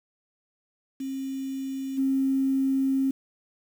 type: tone with level steps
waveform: sine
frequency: 268.5 Hz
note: C4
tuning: 45 cents sharp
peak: -29 / -21 dBFS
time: 1-3.11 s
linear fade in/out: 5 ms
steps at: 1.97 s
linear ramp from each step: 20 ms
effects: 8-bit